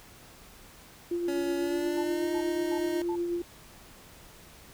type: tone with tremolo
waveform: sine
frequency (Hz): 346.2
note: F4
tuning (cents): -15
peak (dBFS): -26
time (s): 1.11-3.42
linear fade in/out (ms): 5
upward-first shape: triangle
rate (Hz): 8.2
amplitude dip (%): 40
type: tone with pitch glide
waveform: 25% pulse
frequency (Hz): 281.6 to 310.7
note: C#4 to D#4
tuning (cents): +27 to -2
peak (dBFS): -29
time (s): 1.28-3.02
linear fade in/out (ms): 2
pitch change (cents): +171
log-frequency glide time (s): 1.58-2.31
type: tone bursts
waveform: sine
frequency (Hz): 880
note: A5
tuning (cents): 0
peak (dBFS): -36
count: 4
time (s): 1.97-3.158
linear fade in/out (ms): 5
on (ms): 72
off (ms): 300
effects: pink hiss -52 dBFS RMS until 4.73 s

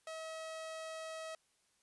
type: tone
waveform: sawtooth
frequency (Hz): 641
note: E5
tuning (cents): -49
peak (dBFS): -39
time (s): 0.07-1.35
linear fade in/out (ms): 2
effects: white hiss -75 dBFS RMS until 1.82 s + resampled to 24000 Hz

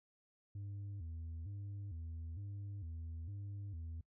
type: tone with vibrato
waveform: sine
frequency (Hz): 90.6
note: F#2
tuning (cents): -36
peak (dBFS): -40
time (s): 0.55-4.01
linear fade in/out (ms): 5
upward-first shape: square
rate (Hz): 1.1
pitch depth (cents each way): 180
effects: noise-tail reverb RT60 0.1 s tail -24 dB re dry + tanh soft clip ceiling -42 dBFS

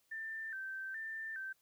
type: tone with vibrato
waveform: sine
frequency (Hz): 1666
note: G#6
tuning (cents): +5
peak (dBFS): -40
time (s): 0.11-1.53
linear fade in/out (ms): 10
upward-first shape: square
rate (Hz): 1.2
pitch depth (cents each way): 120
effects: white hiss -75 dBFS RMS until 1.61 s

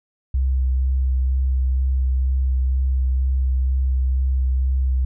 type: tone with vibrato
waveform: sine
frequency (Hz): 65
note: C2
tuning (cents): -11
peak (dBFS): -16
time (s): 0.34-5.05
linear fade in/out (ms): 5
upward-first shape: sine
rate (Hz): 2.1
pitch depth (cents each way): 16
effects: none

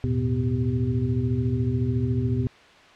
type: tone cluster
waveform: sine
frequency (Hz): 80.9 / 108.4 / 122.4 / 250.5 / 391.9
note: E2 / A2 / B2 / B3 / G4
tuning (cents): -32 / -25 / -15 / +25 / 0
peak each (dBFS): -31 / -28 / -24 / -28 / -33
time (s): 0.04-2.47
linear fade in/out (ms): 0
effects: white hiss -50 dBFS RMS until 2.95 s + low-pass 3000 Hz 12 dB/octave

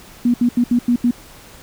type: tone bursts at uneven times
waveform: sine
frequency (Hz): 241.3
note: B3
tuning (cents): -40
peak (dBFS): -11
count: 6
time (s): 0.25-0.34 / 0.41-0.49 / 0.57-0.64 / 0.71-0.79 / 0.88-0.96 / 1.04-1.11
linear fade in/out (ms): 5
effects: pink hiss -42 dBFS RMS until 1.62 s

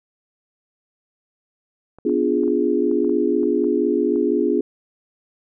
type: clicks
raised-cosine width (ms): 1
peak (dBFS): -29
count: 10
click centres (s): 1.986 / 2.095 / 2.435 / 2.479 / 2.914 / 3.046 / 3.095 / 3.432 / 3.643 / 4.159
type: chord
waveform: sine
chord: B diminished seventh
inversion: none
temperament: equal with one note detuned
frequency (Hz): 249.7 / 293.7 / 349.2 / 415.3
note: B3 / D4 / F4 / Ab4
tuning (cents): +19 / 0 / 0 / 0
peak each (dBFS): -23 / -22 / -21 / -21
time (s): 2.05-4.61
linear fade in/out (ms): 5
effects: none

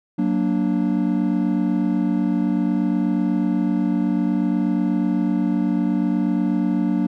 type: chord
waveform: triangle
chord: Gb augmented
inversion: none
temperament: equal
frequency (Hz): 185 / 233.1 / 293.7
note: Gb3 / Bb3 / D4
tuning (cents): 0 / 0 / 0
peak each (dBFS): -20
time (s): 0.18-7.07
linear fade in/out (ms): 10
effects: none

